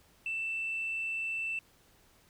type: tone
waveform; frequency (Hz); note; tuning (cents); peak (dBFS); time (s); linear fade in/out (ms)
sine; 2664; E7; +18; -31; 0.26-1.59; 2
effects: tanh soft clip ceiling -28 dBFS + pink hiss -64 dBFS RMS until 2.29 s